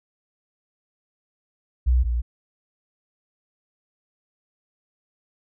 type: tone pair in turn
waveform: sine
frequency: 62.2 / 59.23 Hz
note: B1 / A#1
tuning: +13 / +28 cents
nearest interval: minor second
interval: 85 cents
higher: first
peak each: -14 / -20 dBFS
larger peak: first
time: 1.86-2.04 / 2.04-2.22 s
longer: neither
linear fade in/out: 20 ms
effects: tanh soft clip ceiling -10 dBFS